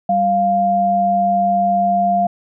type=tone pair together; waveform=sine; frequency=196.01 / 698.5 Hz; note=G3 / F5; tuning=0 / 0 cents; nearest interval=octave + minor seventh; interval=2200 cents; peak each=-21 / -13 dBFS; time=0.09-2.27 s; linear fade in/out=5 ms; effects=none